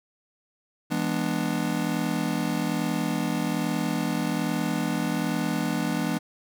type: chord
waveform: square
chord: E dominant seventh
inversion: none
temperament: just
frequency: 164.81 / 206 / 247.2 / 296.7 Hz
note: E3 / G#3 / B3 / D4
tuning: 0 / -14 / +2 / +18 cents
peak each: -31 dBFS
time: 0.9-6.19 s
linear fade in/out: 20 ms
effects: none